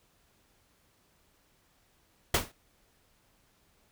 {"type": "noise with exponential decay", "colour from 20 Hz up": "pink", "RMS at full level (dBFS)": -21, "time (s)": [2.34, 2.52], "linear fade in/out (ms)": 5, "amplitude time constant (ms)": 39, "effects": ["pink hiss -68 dBFS RMS until 3.91 s"]}